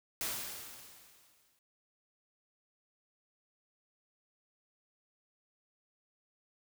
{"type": "noise with exponential decay", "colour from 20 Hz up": "white", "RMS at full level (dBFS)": -35, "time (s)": [0.21, 1.59], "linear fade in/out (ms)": 1, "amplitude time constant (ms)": 300, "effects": []}